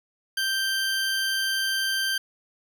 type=tone; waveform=20% pulse; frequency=1568 Hz; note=G6; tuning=in tune; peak=-19 dBFS; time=0.37-2.18 s; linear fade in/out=5 ms; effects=none